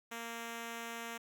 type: tone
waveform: 5% pulse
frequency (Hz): 231.6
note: A#3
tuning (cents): -11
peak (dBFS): -30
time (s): 0.11-1.18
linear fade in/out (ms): 10
effects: none